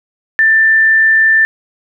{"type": "tone", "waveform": "sine", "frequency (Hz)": 1777, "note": "A6", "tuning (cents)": 17, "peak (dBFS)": -6, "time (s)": [0.39, 1.45], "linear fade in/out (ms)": 0, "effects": []}